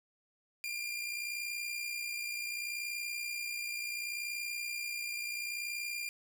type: tone with amplitude modulation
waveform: sawtooth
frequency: 2397 Hz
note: D7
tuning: 35 cents sharp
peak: -31 dBFS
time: 0.64-6.09 s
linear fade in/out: 0 ms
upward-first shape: sine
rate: 60.7 Hz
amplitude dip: 45%
effects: none